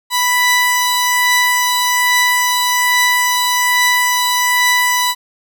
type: tone pair together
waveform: sawtooth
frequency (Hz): 987.8 / 1976.8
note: B5 / B6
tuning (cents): 0 / +1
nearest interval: octave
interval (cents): 1201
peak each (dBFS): -11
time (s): 0.1-5.15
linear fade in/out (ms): 50
effects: none